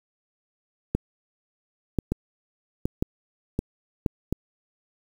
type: two click trains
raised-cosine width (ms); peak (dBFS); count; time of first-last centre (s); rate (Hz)
3; -11 / -9; 4 / 4; 2.12-4.326 / 0.95-4.062; 1.36 / 0.964
effects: 7-bit